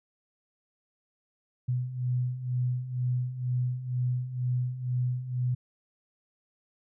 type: beating tone pair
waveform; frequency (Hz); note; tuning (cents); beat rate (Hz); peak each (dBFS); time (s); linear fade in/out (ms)
sine; 123.47 / 125.57; B2 / B2; 0 / +29; 2.1; -33 / -28; 1.68-5.55; 10
effects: none